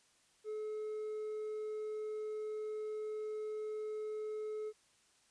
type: tone with hard clipping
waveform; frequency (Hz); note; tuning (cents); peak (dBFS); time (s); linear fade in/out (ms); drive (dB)
sine; 429.1; A4; -43; -39; 0.44-4.73; 50; 2
effects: white hiss -70 dBFS RMS until 5.3 s + resampled to 22050 Hz